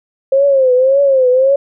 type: tone with vibrato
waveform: sine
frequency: 531 Hz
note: C5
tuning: 25 cents sharp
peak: -7 dBFS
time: 0.32-1.56 s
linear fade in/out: 5 ms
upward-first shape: triangle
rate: 1.8 Hz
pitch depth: 120 cents each way
effects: none